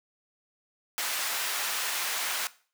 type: high-pass noise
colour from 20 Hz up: pink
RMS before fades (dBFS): -31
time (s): 0.98-2.47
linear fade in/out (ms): 0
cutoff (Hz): 1100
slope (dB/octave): 12
effects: noise-tail reverb RT60 0.4 s tail -18 dB re dry